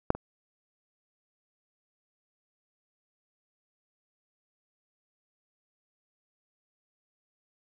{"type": "clicks", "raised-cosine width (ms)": 1, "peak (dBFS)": [-7, -24], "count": 2, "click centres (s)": [0.104, 0.15], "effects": []}